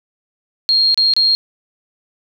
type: tone with dropouts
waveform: sine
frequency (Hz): 4236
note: C8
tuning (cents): +21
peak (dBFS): -10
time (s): 0.69-1.35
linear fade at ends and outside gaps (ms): 0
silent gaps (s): 0.944-0.976 / 1.137-1.165
effects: 8-bit